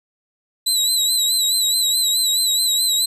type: tone with vibrato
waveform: 25% pulse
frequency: 3951 Hz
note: B7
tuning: in tune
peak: -11 dBFS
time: 0.66-3.06 s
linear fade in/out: 10 ms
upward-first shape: sine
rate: 4.7 Hz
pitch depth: 65 cents each way
effects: none